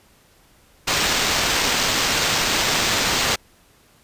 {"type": "noise with sample-and-hold", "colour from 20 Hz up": "blue", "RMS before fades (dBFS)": -20, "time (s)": [0.87, 3.36], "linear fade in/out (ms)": 10, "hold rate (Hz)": 11025, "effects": ["pink hiss -55 dBFS RMS until 4.03 s", "resampled to 32000 Hz"]}